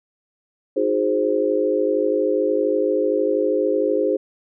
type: chord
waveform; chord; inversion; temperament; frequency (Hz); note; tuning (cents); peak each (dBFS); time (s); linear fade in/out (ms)
sine; Ab dominant seventh; second; equal with one note detuned; 311.1 / 362.4 / 415.3 / 523.3; Eb4 / Gb4 / Ab4 / C5; 0 / -36 / 0 / 0; -24 / -25 / -21 / -21; 0.76-4.17; 10
effects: none